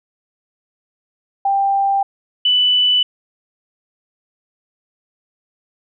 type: tone pair in turn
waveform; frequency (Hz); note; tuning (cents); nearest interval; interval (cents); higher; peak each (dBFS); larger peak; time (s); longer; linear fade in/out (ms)
sine; 790 / 2983; G5 / F#7; +13 / +13; octave + major seventh; 2300; second; -13 / -11; second; 1.45-2.03 / 2.45-3.03; neither; 5
effects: none